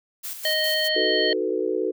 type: noise with tremolo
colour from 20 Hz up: blue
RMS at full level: -32 dBFS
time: 0.23-0.89 s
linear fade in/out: 20 ms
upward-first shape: square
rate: 4.9 Hz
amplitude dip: 50%
type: harmonic tone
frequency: 622.3 Hz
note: D#5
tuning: in tune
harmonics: 1 / 3 / 5 / 7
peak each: -26 / -26 / -26 / -26 dBFS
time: 0.45-1.33 s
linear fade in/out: 2 ms
type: chord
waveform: sine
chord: B dominant seventh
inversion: first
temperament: equal with one note detuned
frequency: 311.1 / 370 / 440 / 497.6 Hz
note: D#4 / F#4 / A4 / B4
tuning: 0 / 0 / 0 / +13 cents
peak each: -30 / -26 / -26 / -29 dBFS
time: 0.95-1.92 s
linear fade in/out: 20 ms
effects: none